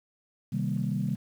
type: chord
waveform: sine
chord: C minor seventh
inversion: none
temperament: equal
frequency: 130.81 / 155.56 / 196 / 233.1 Hz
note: C3 / Eb3 / G3 / Bb3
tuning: 0 / 0 / 0 / 0 cents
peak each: -31 / -32 / -30 / -35 dBFS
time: 0.52-1.16 s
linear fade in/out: 10 ms
effects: tanh soft clip ceiling -17 dBFS + 9-bit